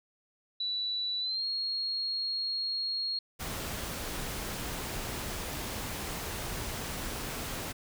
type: tone with pitch glide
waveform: sine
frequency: 3951 to 4284 Hz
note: B7 to C8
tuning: 0 to +40 cents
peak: -30 dBFS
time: 0.6-3.19 s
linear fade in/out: 5 ms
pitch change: +140 cents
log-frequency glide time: 1.2-1.45 s
type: noise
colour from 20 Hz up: pink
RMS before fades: -37 dBFS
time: 3.39-7.73 s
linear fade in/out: 20 ms
effects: none